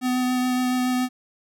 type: tone with vibrato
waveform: square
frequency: 251.9 Hz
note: B3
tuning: 34 cents sharp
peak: -21 dBFS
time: 0.01-1.09 s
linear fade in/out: 50 ms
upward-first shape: triangle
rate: 7.1 Hz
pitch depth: 13 cents each way
effects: none